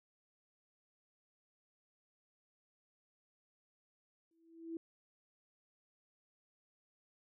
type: tone with exponential growth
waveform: sine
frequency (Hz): 329.6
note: E4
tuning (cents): 0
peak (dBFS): -37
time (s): 4.31-4.77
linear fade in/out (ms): 2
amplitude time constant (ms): 99
effects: none